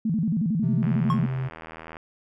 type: tone with vibrato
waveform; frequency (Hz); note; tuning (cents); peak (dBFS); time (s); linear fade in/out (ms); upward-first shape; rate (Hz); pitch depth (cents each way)
sine; 190; F#3; +46; -21; 0.05-1.26; 5; square; 11; 260
type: tone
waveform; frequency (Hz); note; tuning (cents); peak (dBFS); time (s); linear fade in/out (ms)
triangle; 130.81; C3; 0; -23; 0.62-1.49; 20
type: click train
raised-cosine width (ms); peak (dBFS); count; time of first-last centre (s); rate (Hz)
0.5; -24; 93; 0.83-1.969; 80.8
type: tone with exponential decay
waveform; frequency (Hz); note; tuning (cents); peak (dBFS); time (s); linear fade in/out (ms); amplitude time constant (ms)
triangle; 1084; C#6; -39; -18; 1.1-1.24; 1; 29
effects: none